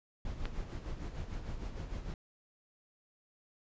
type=noise with tremolo; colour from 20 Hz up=brown; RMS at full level=-38 dBFS; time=0.25-2.14 s; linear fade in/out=2 ms; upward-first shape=sine; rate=6.6 Hz; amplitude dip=55%
type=click; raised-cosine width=0.3 ms; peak=-24 dBFS; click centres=0.455 s
effects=resampled to 16000 Hz